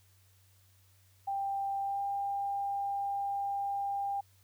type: tone with pitch glide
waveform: sine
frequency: 790 to 798.3 Hz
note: G5 to G5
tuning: +13 to +31 cents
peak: -31 dBFS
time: 1.27-4.21 s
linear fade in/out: 10 ms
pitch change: +18 cents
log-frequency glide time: 1.82-2.02 s
effects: added 95 Hz sine -63 dBFS peak until 4.43 s + white hiss -68 dBFS RMS until 4.43 s